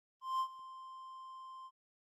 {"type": "tone with ADSR envelope", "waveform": "triangle", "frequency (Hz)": 1046.5, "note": "C6", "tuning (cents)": 0, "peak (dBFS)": -28, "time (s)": [0.21, 1.71], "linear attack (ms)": 190, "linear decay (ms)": 75, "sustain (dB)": -18, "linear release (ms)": 50, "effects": ["Opus 24 kbps"]}